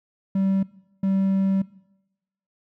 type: tone pair in turn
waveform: triangle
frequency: 193.2 / 193.2 Hz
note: G3 / G3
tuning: -25 / -25 cents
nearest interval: unison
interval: 0 cents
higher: neither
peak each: -17 dBFS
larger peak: neither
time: 0.35-0.63 / 1.03-1.62 s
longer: second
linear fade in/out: 5 ms
effects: noise-tail reverb RT60 0.9 s tail -20 dB re dry